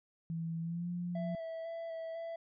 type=tone with pitch glide; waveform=sine; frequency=164.81 to 175.62 Hz; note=E3 to F3; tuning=0 to +10 cents; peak=-35 dBFS; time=0.3-1.35 s; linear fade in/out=0 ms; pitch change=+110 cents; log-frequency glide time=0.61-0.89 s
type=tone with vibrato; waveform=triangle; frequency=659.3 Hz; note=E5; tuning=in tune; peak=-37 dBFS; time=1.15-2.36 s; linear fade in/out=5 ms; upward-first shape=square; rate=2 Hz; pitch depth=14 cents each way
effects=resampled to 11025 Hz